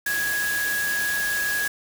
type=tone in noise; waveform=sine; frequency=1661.2 Hz; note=G#6; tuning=in tune; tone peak=-23 dBFS; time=0.06-1.68 s; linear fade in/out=5 ms; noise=white; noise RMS=-30 dBFS; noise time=0.06-1.68 s; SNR=+4 dB; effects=none